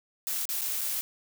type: noise with dropouts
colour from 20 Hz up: blue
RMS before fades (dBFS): -31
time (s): 0.27-1.01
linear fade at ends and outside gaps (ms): 0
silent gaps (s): 0.454-0.49 / 0.611-0.617 / 0.81-0.814
effects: none